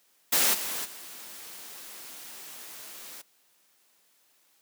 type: noise with level steps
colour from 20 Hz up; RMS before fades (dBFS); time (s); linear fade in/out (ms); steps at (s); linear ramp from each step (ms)
white; -23 / -33 / -44; 0.32-3.22; 10; 0.53 / 0.84; 20
effects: white hiss -66 dBFS RMS until 4.61 s + high-pass 200 Hz 12 dB/octave